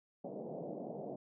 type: band-pass noise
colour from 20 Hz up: white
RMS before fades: -44 dBFS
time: 0.24-1.16 s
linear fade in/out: 5 ms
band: 140 to 690 Hz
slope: 48 dB/octave
effects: none